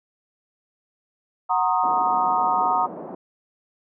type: chord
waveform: sine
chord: C half-diminished seventh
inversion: second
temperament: equal with one note detuned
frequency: 740 / 932.3 / 1070.3 / 1244.5 Hz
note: Gb5 / Bb5 / C6 / Eb6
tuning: 0 / 0 / +39 / 0 cents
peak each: -23 / -22 / -27 / -24 dBFS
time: 1.49-2.87 s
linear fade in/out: 20 ms
type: band-pass noise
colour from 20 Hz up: pink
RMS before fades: -36 dBFS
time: 1.83-3.15 s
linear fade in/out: 5 ms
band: 210 to 900 Hz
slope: 24 dB/octave
effects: none